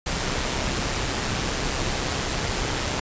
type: noise with amplitude modulation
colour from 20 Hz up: pink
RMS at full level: -24 dBFS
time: 0.06-3 s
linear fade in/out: 5 ms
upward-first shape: sine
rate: 131 Hz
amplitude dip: 40%
effects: resampled to 16000 Hz